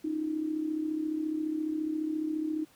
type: tone with amplitude modulation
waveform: sine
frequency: 311.1 Hz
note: D#4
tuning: in tune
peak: -26 dBFS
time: 0.04-2.65 s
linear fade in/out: 10 ms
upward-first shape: sine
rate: 34.5 Hz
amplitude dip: 65%
effects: pink hiss -61 dBFS RMS until 2.75 s + high-pass 60 Hz 12 dB/octave